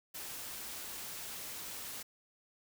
white noise, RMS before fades -44 dBFS, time 0.14-2.03 s, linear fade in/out 10 ms, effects none

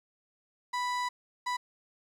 35% pulse tone bursts at uneven times, 987.8 Hz, B5, in tune, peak -28 dBFS, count 2, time 0.73-1.09 / 1.46-1.57 s, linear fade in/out 10 ms, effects low-pass 7000 Hz 12 dB/octave + 10-bit

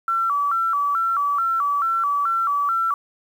sine tone with vibrato, 1244.5 Hz, D#6, in tune, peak -18 dBFS, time 0.08-2.94 s, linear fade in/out 2 ms, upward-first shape square, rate 2.3 Hz, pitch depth 140 cents each way, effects 8-bit

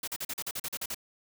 white noise bursts, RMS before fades -35 dBFS, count 11, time 0.03-0.946 s, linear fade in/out 5 ms, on 46 ms, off 41 ms, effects none

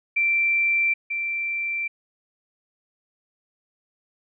sine tone pair in turn, 2349 / 2349 Hz, D7 / D7, 0 / 0 cents, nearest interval unison, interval 0 cents, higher neither, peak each -18 / -24 dBFS, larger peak first, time 0.16-0.94 / 1.1-1.88 s, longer neither, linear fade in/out 10 ms, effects none

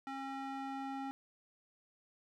square tone with band-pass filter sweep, 270.8 Hz, C#4, 40 cents flat, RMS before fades -42 dBFS, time 0.07-1.11 s, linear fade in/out 0 ms, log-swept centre 1100 to 730 Hz, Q 1, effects none

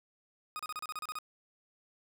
40% pulse tone bursts, 1244.5 Hz, D#6, in tune, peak -36 dBFS, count 10, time 0.56-1.187 s, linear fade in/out 0 ms, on 33 ms, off 33 ms, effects none

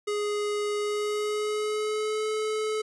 square tone with pitch glide, 415.3 to 431.7 Hz, G#4 to A4, 0 to -33 cents, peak -27 dBFS, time 0.07-2.82 s, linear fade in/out 10 ms, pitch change +67 cents, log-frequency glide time 0.78-2.27 s, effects resampled to 24000 Hz

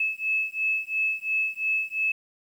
sine beating tone pair, 2599 / 2601.9 Hz, E7 / E7, -25 / -23 cents, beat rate 2.9 Hz, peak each -27 dBFS, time 0-2.12 s, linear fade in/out 5 ms, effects 9-bit

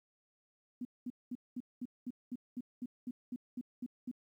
sine tone bursts, 246.9 Hz, B3, in tune, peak -37 dBFS, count 14, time 0.81-4.114 s, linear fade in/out 5 ms, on 41 ms, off 210 ms, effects 12-bit

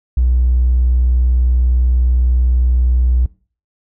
triangle tone, 61.74 Hz, B1, in tune, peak -6 dBFS, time 0.17-3.26 s, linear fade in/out 5 ms, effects noise-tail reverb RT60 0.4 s tail -24 dB re dry + tanh soft clip ceiling -7 dBFS

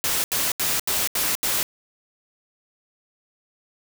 white noise bursts, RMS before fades -23 dBFS, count 6, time 0.04-1.63 s, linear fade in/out 0 ms, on 200 ms, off 78 ms, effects none

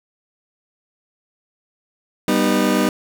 30% pulse chord, G augmented, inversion none, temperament just, 196 / 245 / 306.2 Hz, G3 / B3 / D#4, 0 / -14 / -28 cents, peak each -17 dBFS, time 2.28-2.89 s, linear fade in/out 2 ms, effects none

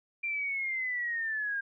sine linear sweep, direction down, 2377 to 1600 Hz, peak -30 dBFS, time 0.23-1.61 s, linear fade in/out 10 ms, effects none

